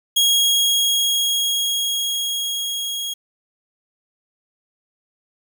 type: tone with level ramp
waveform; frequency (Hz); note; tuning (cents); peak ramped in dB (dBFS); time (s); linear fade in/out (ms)
sawtooth; 3291; G#7; -16; -10 to -21; 0.16-3.14; 10
effects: 8-bit